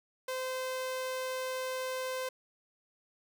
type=tone; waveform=sawtooth; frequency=516 Hz; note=C5; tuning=24 cents flat; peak=-30 dBFS; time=0.28-2.29 s; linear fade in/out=5 ms; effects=none